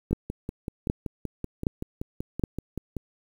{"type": "two click trains", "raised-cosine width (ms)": 3, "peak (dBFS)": [-10, -18], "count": [4, 16], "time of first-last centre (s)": [[0.13, 2.438], [0.11, 2.967]], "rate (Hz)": [1.3, 5.25], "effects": ["8-bit"]}